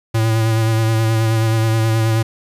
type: tone with vibrato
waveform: square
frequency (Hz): 111.9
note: A2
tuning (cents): +30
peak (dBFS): -14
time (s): 0.14-2.23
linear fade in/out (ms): 10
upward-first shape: sine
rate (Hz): 9.4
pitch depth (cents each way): 25
effects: resampled to 32000 Hz + 8-bit